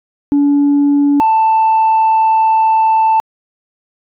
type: tone pair in turn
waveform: sine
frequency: 286 / 884.7 Hz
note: D4 / A5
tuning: -46 / +9 cents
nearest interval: octave + minor sixth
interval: 1955 cents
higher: second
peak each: -6 dBFS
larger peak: neither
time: 0.32-1.2 / 1.2-3.2 s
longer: second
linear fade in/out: 0 ms
effects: tanh soft clip ceiling -6 dBFS